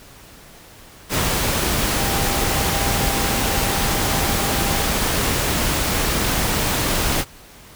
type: tone in noise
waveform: sine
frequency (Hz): 794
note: G5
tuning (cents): +22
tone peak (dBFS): -29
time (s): 1.93-4.89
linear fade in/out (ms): 50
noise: pink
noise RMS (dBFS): -20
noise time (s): 1.09-7.25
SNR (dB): -12
effects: pink hiss -44 dBFS RMS until 7.75 s